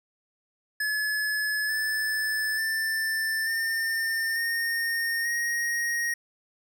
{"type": "tone with pitch steps", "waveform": "square", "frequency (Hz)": [1710, 1741.9, 1774.4, 1807.5, 1841.2, 1875.6], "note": ["A6", "A6", "A6", "A6", "A#6", "A#6"], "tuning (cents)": [-50, -18, 14, 46, -22, 10], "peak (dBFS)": -26, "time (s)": [0.8, 6.14], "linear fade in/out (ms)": 5, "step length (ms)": 890, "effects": []}